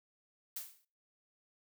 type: noise with exponential decay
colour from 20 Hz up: blue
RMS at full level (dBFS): -38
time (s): 0.56-0.85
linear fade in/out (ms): 5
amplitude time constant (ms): 62
effects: noise-tail reverb RT60 0.4 s tail -23 dB re dry